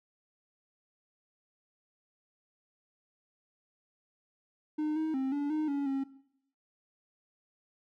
triangle tone with pitch steps, 305 / 315.3 / 265.2 / 287.5 / 308.2 / 282.1 / 271.3 Hz, D#4 / D#4 / C4 / D4 / D#4 / C#4 / C#4, -34 / +23 / +23 / -37 / -16 / +30 / -37 cents, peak -27 dBFS, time 4.78-6.04 s, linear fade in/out 10 ms, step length 180 ms, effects noise-tail reverb RT60 0.7 s tail -17 dB re dry

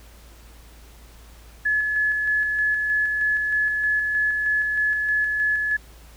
sine tone with tremolo, 1709 Hz, G#6, 49 cents sharp, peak -18 dBFS, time 1.65-5.77 s, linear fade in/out 10 ms, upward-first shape square, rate 3.2 Hz, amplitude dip 30%, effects added 56 Hz sine -45 dBFS peak until 6.16 s + pink hiss -51 dBFS RMS until 6.16 s

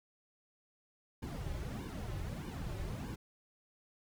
brown noise with flanger, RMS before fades -41 dBFS, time 1.22-3.16 s, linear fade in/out 10 ms, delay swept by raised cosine 1.5 to 4.4 ms, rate 1.6 Hz, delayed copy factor -1, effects none

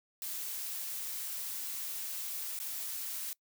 blue noise with dropouts, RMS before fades -39 dBFS, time 0.22-3.33 s, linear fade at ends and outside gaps 1 ms, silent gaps 2.59-2.6 s, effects noise-tail reverb RT60 0.1 s tail -24 dB re dry

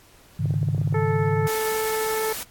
sine chord, Ab suspended fourth, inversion none, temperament equal, 103.83 / 138.59 / 155.56 Hz, Ab2 / Db3 / Eb3, 0 / 0 / 0 cents, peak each -25 dBFS, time 0.39-1.48 s, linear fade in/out 10 ms
clicks, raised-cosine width 2 ms, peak -23 dBFS, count 10, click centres 0.457 / 0.507 / 0.54 / 0.63 / 0.687 / 0.747 / 0.78 / 0.815 / 0.875 / 0.926 s
harmonic tone, 438.4 Hz, A4, 6 cents flat, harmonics 1 / 2 / 3 / 4 / 5, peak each -24 / -30 / -34 / -36 / -38 dBFS, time 0.94-2.33 s, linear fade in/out 5 ms
white noise, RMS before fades -32 dBFS, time 1.47-2.43 s, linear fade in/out 0 ms
effects pink hiss -53 dBFS RMS until 2.5 s + AAC 64 kbps

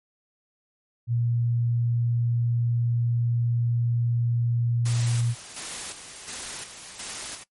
sine tone, 118.5 Hz, A#2, 29 cents sharp, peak -21 dBFS, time 1.07-5.35 s, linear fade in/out 50 ms
white noise with tremolo, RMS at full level -34 dBFS, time 4.85-7.44 s, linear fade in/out 10 ms, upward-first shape square, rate 1.4 Hz, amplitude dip 55%
effects noise-tail reverb RT60 0.1 s tail -20 dB re dry + MP3 48 kbps

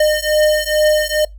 square beating tone pair, 608 / 610.3 Hz, D#5 / D#5, -40 / -34 cents, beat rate 2.3 Hz, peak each -16 dBFS, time 0-1.25 s, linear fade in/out 5 ms, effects noise-tail reverb RT60 0.2 s tail -25 dB re dry + added 50 Hz sine -33 dBFS peak until 1.38 s

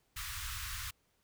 pink band-stop noise, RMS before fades -41 dBFS, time 0.16-0.91 s, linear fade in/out 10 ms, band 110 to 1100 Hz, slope 48 dB/octave, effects pink hiss -75 dBFS RMS until 1.23 s

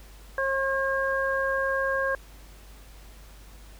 harmonic tone, 539 Hz, C#5, 49 cents flat, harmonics 1 / 2 / 3, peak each -27 / -31 / -27 dBFS, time 0.38-2.15 s, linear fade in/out 2 ms, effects added 50 Hz sine -46 dBFS peak until 3.79 s + pink hiss -53 dBFS RMS until 3.79 s

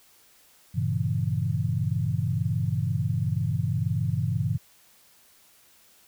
sine chord, G diminished seventh, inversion none, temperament equal, 98 / 116.54 / 138.59 / 164.81 Hz, G2 / Bb2 / Db3 / Fb3, 0 / 0 / 0 / 0 cents, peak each -29 / -28 / -29 / -30 dBFS, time 0.74-4.58 s, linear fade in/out 20 ms, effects white hiss -58 dBFS RMS until 6.07 s

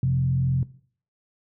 sine tone with frequency modulation, 131.2 Hz, C3, 5 cents sharp, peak -19 dBFS, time 0.03-0.63 s, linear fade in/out 2 ms, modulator 43.2 Hz, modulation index 0.55, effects noise-tail reverb RT60 0.5 s tail -18 dB re dry

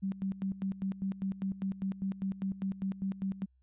sine tone with tremolo, 193 Hz, G3, 27 cents flat, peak -30 dBFS, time 0.02-3.46 s, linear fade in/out 20 ms, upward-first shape square, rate 5 Hz, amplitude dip 80%, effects added 64 Hz sine -65 dBFS peak until 3.62 s + resampled to 8000 Hz

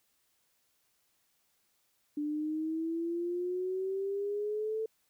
sine exponential sweep, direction up, 293.7 to 444.7 Hz, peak -31 dBFS, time 2.17-4.86 s, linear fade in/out 5 ms, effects white hiss -74 dBFS RMS until 5.09 s

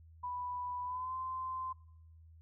sine tone with pitch glide, 987.8 to 1036.3 Hz, B5 to C6, 0 to -17 cents, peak -37 dBFS, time 0.23-1.73 s, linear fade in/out 10 ms, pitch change +83 cents, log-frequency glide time 0.84-1.14 s, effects noise-tail reverb RT60 0.7 s tail -20 dB re dry + added 81 Hz sine -55 dBFS peak until 2.41 s

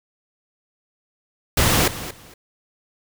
pink noise with echo, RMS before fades -17 dBFS, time 1.57-1.88 s, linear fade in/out 5 ms, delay 230 ms, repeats 2, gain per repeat -14 dB, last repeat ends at 2.34 s, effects none

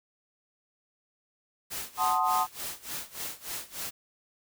white noise with tremolo, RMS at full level -35 dBFS, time 1.7-3.91 s, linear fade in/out 20 ms, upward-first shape sine, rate 3.4 Hz, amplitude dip 90%
sine chord, F# diminished seventh, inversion none, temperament equal, 740 / 880 / 1046.5 / 1244.5 Hz, F#5 / A5 / C6 / Eb6, 0 / 0 / 0 / 0 cents, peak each -29 dBFS, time 1.97-2.47 s, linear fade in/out 50 ms
effects none

